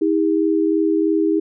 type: tone pair together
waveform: sine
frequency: 319.9 / 403 Hz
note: D#4 / G4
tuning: +48 / +48 cents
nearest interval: major third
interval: 400 cents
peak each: -16 / -19 dBFS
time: 0.01-1.4 s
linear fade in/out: 10 ms
effects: none